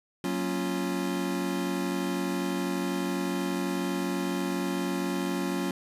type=chord; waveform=square; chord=Gb major seventh; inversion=none; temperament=equal; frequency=185 / 233.1 / 277.2 / 349.2 Hz; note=Gb3 / Bb3 / Db4 / F4; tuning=0 / 0 / 0 / 0 cents; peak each=-33 / -38 / -33 / -34 dBFS; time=0.24-5.71 s; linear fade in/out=2 ms; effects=resampled to 32000 Hz + 10-bit